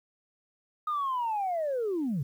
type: linear sweep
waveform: sine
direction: down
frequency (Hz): 1244.5 to 123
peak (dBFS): -26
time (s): 0.87-2.23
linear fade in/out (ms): 5
effects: tanh soft clip ceiling -24 dBFS + 10-bit